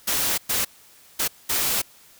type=noise bursts at uneven times; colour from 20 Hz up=white; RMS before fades=-23 dBFS; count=4; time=0.07-0.38 / 0.49-0.65 / 1.19-1.28 / 1.49-1.82 s; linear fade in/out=10 ms; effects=white hiss -52 dBFS RMS until 2.19 s